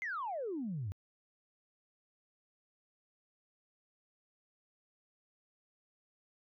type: exponential sweep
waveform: sine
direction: down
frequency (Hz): 2144 to 88.7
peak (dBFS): -35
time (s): 0.02-0.92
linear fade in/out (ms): 0
effects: tanh soft clip ceiling -31 dBFS